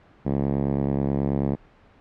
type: tone with band-pass filter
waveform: 5% pulse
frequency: 69.3 Hz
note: C#2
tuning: in tune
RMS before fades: -24 dBFS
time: 0.25-1.56 s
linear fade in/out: 20 ms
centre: 170 Hz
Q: 1.1
effects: pink hiss -54 dBFS RMS until 2 s + low-pass 2000 Hz 12 dB/octave